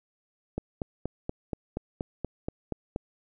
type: click train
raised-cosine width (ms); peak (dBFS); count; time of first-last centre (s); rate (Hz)
2; -17; 11; 0.58-2.961; 4.2
effects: none